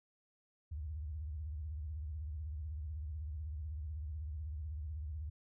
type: tone with vibrato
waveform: sine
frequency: 75.9 Hz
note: D#2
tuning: 42 cents flat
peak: -39 dBFS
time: 0.71-5.3 s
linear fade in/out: 10 ms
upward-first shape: sine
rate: 16 Hz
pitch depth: 180 cents each way
effects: none